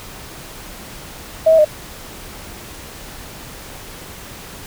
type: tone with pitch steps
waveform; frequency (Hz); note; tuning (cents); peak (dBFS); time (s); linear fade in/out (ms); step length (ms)
sine; 640 / 645 / 609; D#5 / E5 / D#5; +49 / -38 / -37; -7; 1.46-1.649; 10; 63
effects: pink hiss -35 dBFS RMS until 4.66 s